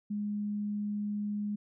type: tone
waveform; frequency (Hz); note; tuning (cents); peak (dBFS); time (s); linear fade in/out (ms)
sine; 207.2; G#3; -4; -31; 0.1-1.56; 10
effects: none

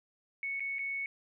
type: tone with dropouts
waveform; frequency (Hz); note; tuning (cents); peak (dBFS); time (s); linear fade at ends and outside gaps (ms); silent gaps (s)
sine; 2214; C#7; -3; -33; 0.43-1.06; 1; 0.597-0.604 / 0.785-0.791
effects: none

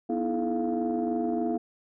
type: tone cluster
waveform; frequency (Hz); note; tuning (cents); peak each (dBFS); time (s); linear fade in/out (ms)
sine; 244 / 307.4 / 330.7 / 429.6 / 697; B3 / D#4 / E4 / A4 / F5; -21 / -21 / +6 / -41 / -4; -29 / -35 / -29 / -33 / -32; 0.09-1.58; 10
effects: tanh soft clip ceiling -18 dBFS

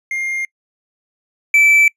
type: tone pair in turn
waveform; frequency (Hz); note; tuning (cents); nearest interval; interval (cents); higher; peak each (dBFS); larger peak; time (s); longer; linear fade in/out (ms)
triangle; 2118 / 2319; C7 / D7; +21 / -22; major second; 157; second; -17 / -6; second; 0.11-0.45 / 1.54-1.88; neither; 2
effects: noise-tail reverb RT60 0.1 s tail -26 dB re dry + resampled to 32000 Hz

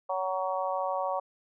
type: harmonic tone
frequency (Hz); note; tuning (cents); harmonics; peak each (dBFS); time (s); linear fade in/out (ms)
187.2; F#3; +20; 3 / 4 / 5 / 6; -32 / -33 / -34 / -35; 0.09-1.2; 10
effects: none

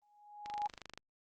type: tone with exponential growth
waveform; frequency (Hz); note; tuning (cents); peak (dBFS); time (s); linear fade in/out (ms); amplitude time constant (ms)
sine; 830.6; G#5; 0; -31; 0.02-0.67; 5; 140
type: click train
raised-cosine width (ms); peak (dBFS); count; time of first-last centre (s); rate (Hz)
0.2; -29; 14; 0.46-0.976; 25.2
effects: Opus 32 kbps

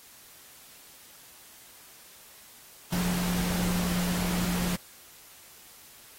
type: tone in noise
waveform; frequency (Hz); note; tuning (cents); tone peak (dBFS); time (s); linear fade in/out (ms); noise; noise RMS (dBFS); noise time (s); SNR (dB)
sine; 177.7; F3; +30; -27; 2.92-4.76; 5; pink; -33; 2.92-4.76; +3
effects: white hiss -52 dBFS RMS until 6.18 s + AAC 48 kbps

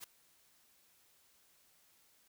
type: noise with ADSR envelope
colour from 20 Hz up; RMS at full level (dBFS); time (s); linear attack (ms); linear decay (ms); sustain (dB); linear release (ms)
white; -45; 0-2.28; 37; 6; -24; 5
effects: none

